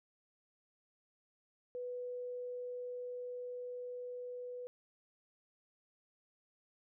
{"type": "tone with level ramp", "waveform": "sine", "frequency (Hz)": 493.9, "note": "B4", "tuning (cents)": 0, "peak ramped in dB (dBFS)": [-39, -42], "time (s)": [1.75, 4.67], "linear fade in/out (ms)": 0, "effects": []}